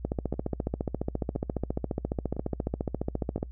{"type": "two click trains", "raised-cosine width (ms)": 2, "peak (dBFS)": [-23, -15], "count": [4, 50], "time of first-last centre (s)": [[0.34, 3.38], [0.05, 3.429]], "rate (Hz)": [0.987, 14.5], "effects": ["noise-tail reverb RT60 0.1 s tail -26 dB re dry", "added 60 Hz sine -39 dBFS peak until 3.51 s"]}